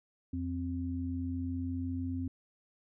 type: tone pair together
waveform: sine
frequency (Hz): 87.3 / 261.6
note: F2 / C4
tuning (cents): 0 / 0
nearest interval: octave + perfect fifth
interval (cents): 1900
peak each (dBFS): -36 / -35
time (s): 0.33-2.28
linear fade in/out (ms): 5
effects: none